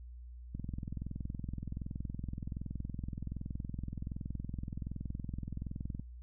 click train, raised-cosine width 5 ms, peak -27 dBFS, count 117, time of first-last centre 0.55-5.996 s, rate 21.3 Hz, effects noise-tail reverb RT60 0.1 s tail -25 dB re dry + added 60 Hz sine -46 dBFS peak until 6.22 s

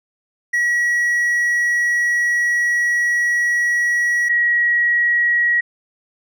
triangle / sine tone pair in turn, 1920 / 1909.8 Hz, B6 / A#6, -49 / +41 cents, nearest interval unison, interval 10 cents, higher first, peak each -13 dBFS, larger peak neither, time 0.53-4.29 / 4.29-5.61 s, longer first, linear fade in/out 10 ms, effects none

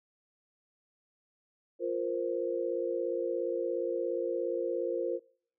sine chord, F suspended fourth, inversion none, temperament equal, 349.2 / 466.2 / 523.3 Hz, F4 / Bb4 / C5, 0 / 0 / 0 cents, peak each -34 dBFS, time 1.79-5.2 s, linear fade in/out 50 ms, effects noise-tail reverb RT60 0.6 s tail -25 dB re dry

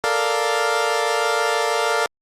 20% pulse chord, Bb major seventh, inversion third, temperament equal, 440 / 466.2 / 587.3 / 698.5 Hz, A4 / Bb4 / D5 / F5, 0 / 0 / 0 / 0 cents, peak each -19 dBFS, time 0.04-2.06 s, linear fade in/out 0 ms, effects low-pass 9000 Hz 12 dB/octave + Opus 48 kbps

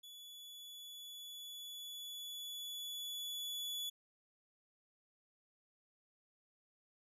40% pulse tone with level ramp, 3423 Hz, A7, 48 cents flat, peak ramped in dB -51 to -38 dBFS, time 0.03-3.9 s, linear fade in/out 10 ms, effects none

